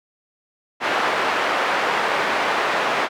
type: band-pass noise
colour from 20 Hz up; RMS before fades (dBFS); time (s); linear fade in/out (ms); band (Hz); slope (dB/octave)
pink; -21; 0.8-3.09; 50; 600 to 2100; 12
effects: none